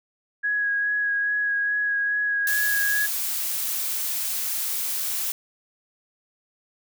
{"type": "tone with vibrato", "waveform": "sine", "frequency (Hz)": 1661.2, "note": "G#6", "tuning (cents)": 0, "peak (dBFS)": -21, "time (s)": [0.43, 3.07], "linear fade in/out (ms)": 20, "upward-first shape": "sine", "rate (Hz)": 2.4, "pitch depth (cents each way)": 15}
{"type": "noise", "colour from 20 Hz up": "blue", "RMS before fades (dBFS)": -27, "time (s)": [2.47, 5.32], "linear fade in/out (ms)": 2}
{"effects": []}